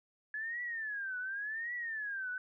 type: tone with vibrato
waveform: sine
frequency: 1700 Hz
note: G#6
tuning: 40 cents sharp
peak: -36 dBFS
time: 0.34-2.38 s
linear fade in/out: 2 ms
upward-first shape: triangle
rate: 0.89 Hz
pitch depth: 250 cents each way
effects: none